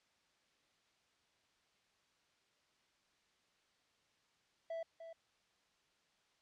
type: tone with echo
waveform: triangle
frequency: 659.3 Hz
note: E5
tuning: in tune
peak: -38 dBFS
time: 4.7-4.83 s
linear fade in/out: 5 ms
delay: 300 ms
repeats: 1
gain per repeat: -9 dB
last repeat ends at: 5.13 s
effects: white hiss -75 dBFS RMS until 6.41 s + low-pass 5000 Hz 12 dB/octave